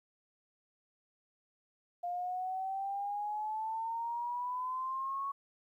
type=exponential sweep; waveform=sine; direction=up; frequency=700 to 1114 Hz; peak=-34 dBFS; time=2.03-5.32 s; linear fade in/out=10 ms; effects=12-bit